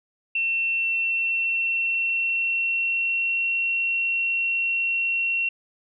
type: tone with pitch glide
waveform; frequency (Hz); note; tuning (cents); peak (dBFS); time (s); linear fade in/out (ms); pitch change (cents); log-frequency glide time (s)
sine; 2700 to 2728; E7 to F7; +41 to -41; -21; 0.35-5.49; 5; +18; 0.73-3.48
effects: none